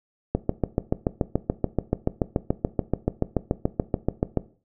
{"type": "click train", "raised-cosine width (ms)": 2, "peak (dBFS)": -7, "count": 29, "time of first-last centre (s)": [0.35, 4.373], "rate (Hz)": 6.96, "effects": ["noise-tail reverb RT60 0.4 s tail -17 dB re dry"]}